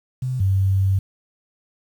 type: tone pair in turn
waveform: sine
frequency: 128.5 / 96.27 Hz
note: C3 / G2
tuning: -31 / -31 cents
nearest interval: perfect fourth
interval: 500 cents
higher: first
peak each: -21 / -15 dBFS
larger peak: second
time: 0.22-0.4 / 0.4-0.99 s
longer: second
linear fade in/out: 5 ms
effects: 8-bit